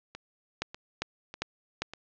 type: two click trains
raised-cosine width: 0.2 ms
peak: -12 / -23 dBFS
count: 4 / 4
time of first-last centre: 0.62-1.82 / 0.15-1.936 s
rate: 2.5 / 1.68 Hz
effects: low-pass 5000 Hz 12 dB/octave